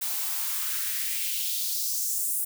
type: noise with high-pass filter sweep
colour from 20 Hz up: blue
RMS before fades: -29 dBFS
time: 0.01-2.45 s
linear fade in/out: 10 ms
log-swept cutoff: 580 to 10000 Hz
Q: 2
effects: none